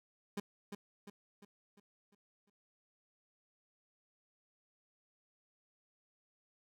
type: tone with echo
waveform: 30% pulse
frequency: 202.4 Hz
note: G#3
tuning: 44 cents flat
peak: -34 dBFS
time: 0.37-0.4 s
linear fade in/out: 5 ms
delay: 350 ms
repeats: 6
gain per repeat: -6 dB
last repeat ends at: 2.5 s
effects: none